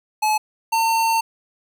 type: tone pair in turn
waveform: square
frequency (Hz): 858 / 904.8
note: A5 / A5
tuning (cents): -44 / +48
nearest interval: minor second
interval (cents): 92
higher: second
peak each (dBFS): -17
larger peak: neither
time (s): 0.22-0.38 / 0.72-1.21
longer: second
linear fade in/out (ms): 10
effects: none